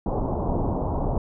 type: low-pass noise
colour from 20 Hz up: pink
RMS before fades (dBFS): -25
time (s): 0.06-1.18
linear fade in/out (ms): 2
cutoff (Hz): 980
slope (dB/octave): 48
effects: none